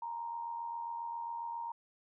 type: tone with amplitude modulation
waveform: sine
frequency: 932.3 Hz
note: A#5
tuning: in tune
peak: -35 dBFS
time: 0.02-1.72 s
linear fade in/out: 5 ms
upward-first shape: sine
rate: 87.4 Hz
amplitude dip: 50%
effects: none